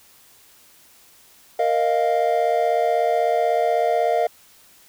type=chord; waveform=triangle; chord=Bb suspended fourth; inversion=none; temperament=equal; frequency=466.2 / 622.3 / 698.5 Hz; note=Bb4 / Eb5 / F5; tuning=0 / 0 / 0 cents; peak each=-21 / -20 / -18 dBFS; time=1.59-4.27 s; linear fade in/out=5 ms; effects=white hiss -52 dBFS RMS until 4.88 s